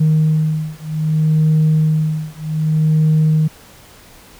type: beating tone pair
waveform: sine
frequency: 155.56 / 156.2 Hz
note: D#3 / D#3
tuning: 0 / +7 cents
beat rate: 0.64 Hz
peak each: -14 dBFS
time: 0-3.48 s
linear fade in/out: 10 ms
effects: tanh soft clip ceiling -7 dBFS + pink hiss -43 dBFS RMS until 4.39 s